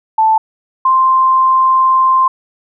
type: tone pair in turn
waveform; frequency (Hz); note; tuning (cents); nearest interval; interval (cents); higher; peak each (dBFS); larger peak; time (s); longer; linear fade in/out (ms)
sine; 880 / 1046.5; A5 / C6; 0 / 0; minor third; 300; second; -7 / -7; neither; 0.18-0.38 / 0.85-2.28; second; 5
effects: none